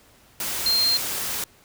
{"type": "tone in noise", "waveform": "sine", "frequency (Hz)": 4186, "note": "C8", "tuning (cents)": 0, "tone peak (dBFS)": -18, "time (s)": [0.66, 0.97], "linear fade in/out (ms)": 2, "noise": "white", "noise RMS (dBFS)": -28, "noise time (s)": [0.4, 1.44], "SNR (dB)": 7, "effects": ["pink hiss -55 dBFS RMS until 1.64 s"]}